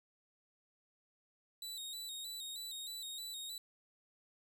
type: tone with vibrato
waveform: sawtooth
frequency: 3848 Hz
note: B7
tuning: 46 cents flat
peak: -40 dBFS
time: 1.62-3.58 s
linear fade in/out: 2 ms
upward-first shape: square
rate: 3.2 Hz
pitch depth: 52 cents each way
effects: none